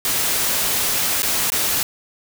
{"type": "noise with dropouts", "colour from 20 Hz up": "white", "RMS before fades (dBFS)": -20, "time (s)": [0.05, 1.83], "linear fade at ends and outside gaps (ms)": 1, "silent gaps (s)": [[1.221, 1.23], [1.502, 1.52]], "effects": []}